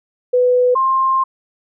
sine tone pair in turn, 497 / 1058 Hz, B4 / C6, +11 / +19 cents, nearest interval octave + minor second, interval 1308 cents, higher second, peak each -10 / -12 dBFS, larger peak first, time 0.33-0.75 / 0.75-1.24 s, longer second, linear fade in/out 10 ms, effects none

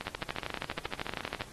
two click trains, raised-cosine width 0.3 ms, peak -19 / -17 dBFS, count 21 / 18, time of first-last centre 0.01-1.418 / 0.07-1.409 s, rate 14.2 / 12.7 Hz, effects pink hiss -52 dBFS RMS until 1.52 s + AAC 32 kbps

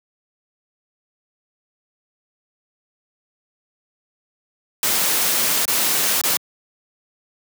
white noise with dropouts, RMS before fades -19 dBFS, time 4.83-6.37 s, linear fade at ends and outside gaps 1 ms, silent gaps 5.653-5.679 / 6.213-6.237 s, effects high-pass 150 Hz 12 dB/octave

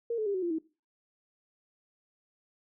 sine tone with pitch steps, 466.2 / 432.5 / 401.2 / 372.2 / 345.2 / 320.3 Hz, A#4 / A4 / G4 / F#4 / F4 / E4, 0 / -30 / +40 / +10 / -20 / -50 cents, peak -28 dBFS, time 0.1-0.586 s, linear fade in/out 5 ms, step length 81 ms, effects noise-tail reverb RT60 0.3 s tail -19 dB re dry

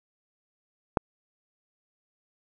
click, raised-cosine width 1 ms, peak -7 dBFS, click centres 0.972 s, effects none

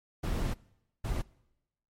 brown noise bursts at uneven times, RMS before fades -31 dBFS, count 2, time 0.23-0.54 / 1.04-1.22 s, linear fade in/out 10 ms, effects noise-tail reverb RT60 0.9 s tail -23 dB re dry + MP3 64 kbps

